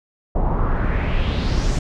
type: noise with low-pass filter sweep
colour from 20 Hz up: brown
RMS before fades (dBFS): -19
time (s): 0.35-1.79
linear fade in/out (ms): 5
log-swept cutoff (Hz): 750 to 7400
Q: 2.7
effects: none